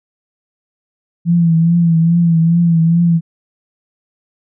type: tone with vibrato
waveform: sine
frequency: 167.5 Hz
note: E3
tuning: 28 cents sharp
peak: -8 dBFS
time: 1.25-3.21 s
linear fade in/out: 50 ms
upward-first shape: triangle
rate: 2.4 Hz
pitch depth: 57 cents each way
effects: none